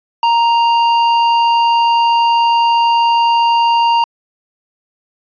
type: tone with tanh clipping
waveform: sine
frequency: 932.3 Hz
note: A#5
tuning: in tune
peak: -11 dBFS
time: 0.23-4.04 s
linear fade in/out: 2 ms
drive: 14 dB
effects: resampled to 11025 Hz